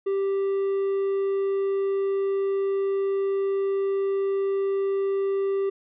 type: tone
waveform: triangle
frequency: 392.2 Hz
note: G4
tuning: 1 cent sharp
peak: -20 dBFS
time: 0.06-5.7 s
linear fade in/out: 10 ms
effects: resampled to 8000 Hz